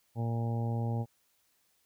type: harmonic tone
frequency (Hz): 116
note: A#2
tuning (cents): -8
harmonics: 1 / 2 / 3 / 4 / 5 / 6 / 7 / 8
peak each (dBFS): -30 / -38 / -46 / -44 / -46 / -51 / -43 / -56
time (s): 0.15-1.06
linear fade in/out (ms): 50
effects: white hiss -72 dBFS RMS until 1.85 s